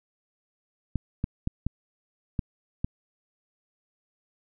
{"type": "clicks", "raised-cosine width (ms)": 5, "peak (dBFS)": -14, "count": 6, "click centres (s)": [0.957, 1.241, 1.474, 1.666, 2.392, 2.845], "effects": []}